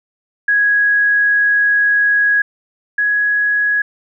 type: tone pair in turn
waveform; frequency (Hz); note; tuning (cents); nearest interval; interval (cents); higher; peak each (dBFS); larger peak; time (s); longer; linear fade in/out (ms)
sine; 1661.2 / 1671.8; G#6 / G#6; 0 / +11; unison; 11; second; -10 / -12; first; 0.48-2.42 / 2.98-3.82; first; 5
effects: none